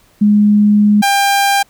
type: tone pair in turn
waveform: sine / sawtooth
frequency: 208 / 797.2 Hz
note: G#3 / G5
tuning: +3 / +29 cents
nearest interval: octave + major seventh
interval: 2326 cents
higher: second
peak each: -6 dBFS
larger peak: neither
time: 0.21-1.02 / 1.02-1.63 s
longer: first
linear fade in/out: 10 ms
effects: pink hiss -51 dBFS RMS until 1.69 s